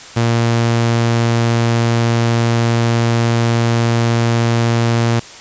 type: tone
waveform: sawtooth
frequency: 116.54 Hz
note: A#2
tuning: in tune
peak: -8 dBFS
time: 0.16-5.2 s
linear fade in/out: 10 ms
effects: white hiss -35 dBFS RMS until 5.4 s + resampled to 16000 Hz